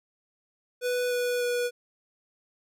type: tone with pitch steps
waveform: square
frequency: 493.9 / 490.2 / 486.5 Hz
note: B4 / B4 / B4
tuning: 0 / -13 / -26 cents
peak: -26 dBFS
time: 0.81-1.71 s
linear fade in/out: 50 ms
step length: 300 ms
effects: none